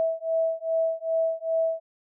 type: beating tone pair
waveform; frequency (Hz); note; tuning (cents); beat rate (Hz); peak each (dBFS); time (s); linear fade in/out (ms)
sine; 651 / 653.5; E5 / E5; -22 / -15; 2.5; -26; 0-1.8; 0
effects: none